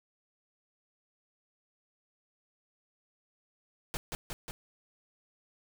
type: noise with echo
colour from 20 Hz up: pink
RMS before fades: -35 dBFS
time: 3.94-3.97 s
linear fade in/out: 0 ms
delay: 180 ms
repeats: 3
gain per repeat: -2 dB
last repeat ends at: 4.51 s
effects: none